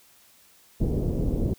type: low-pass noise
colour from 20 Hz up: pink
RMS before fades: -25 dBFS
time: 0.8-1.54 s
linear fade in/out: 10 ms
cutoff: 450 Hz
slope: 24 dB/octave
effects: white hiss -57 dBFS RMS until 1.58 s